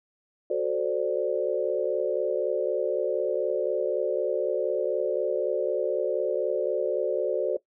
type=chord; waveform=sine; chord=D dominant seventh; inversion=first; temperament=equal; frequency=370 / 440 / 523.3 / 587.3 Hz; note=F#4 / A4 / C5 / D5; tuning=0 / 0 / 0 / 0 cents; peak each=-29 dBFS; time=0.5-7.57 s; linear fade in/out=5 ms; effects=noise-tail reverb RT60 0.1 s tail -18 dB re dry